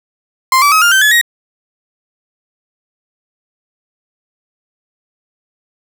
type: tone with pitch steps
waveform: 35% pulse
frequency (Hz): 1046.5 / 1154.5 / 1273.6 / 1405 / 1550 / 1709.9 / 1886.3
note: C6 / D6 / D#6 / F6 / G6 / A6 / A#6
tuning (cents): 0 / -30 / +40 / +10 / -20 / -50 / +20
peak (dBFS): -5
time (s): 0.52-1.213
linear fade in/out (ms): 2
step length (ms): 99
effects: none